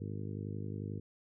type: harmonic tone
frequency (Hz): 51.2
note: G#1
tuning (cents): -24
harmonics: 2 / 3 / 4 / 5 / 6 / 7 / 8 / 9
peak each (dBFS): -40 / -44 / -46 / -48 / -50 / -51 / -52 / -53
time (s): 0-1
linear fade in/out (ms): 10
effects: none